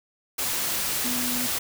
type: tone in noise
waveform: sine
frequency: 246.9 Hz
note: B3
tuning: in tune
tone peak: -30 dBFS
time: 1.04-1.47 s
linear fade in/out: 10 ms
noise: white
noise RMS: -27 dBFS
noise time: 0.38-1.59 s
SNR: -6 dB
effects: none